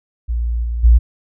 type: tone with level steps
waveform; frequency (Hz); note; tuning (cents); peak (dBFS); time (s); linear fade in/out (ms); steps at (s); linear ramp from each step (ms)
sine; 58.27; A#1; 0; -16 / -18 / -5; 0.28-0.99; 20; 0.63 / 0.83; 20
effects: none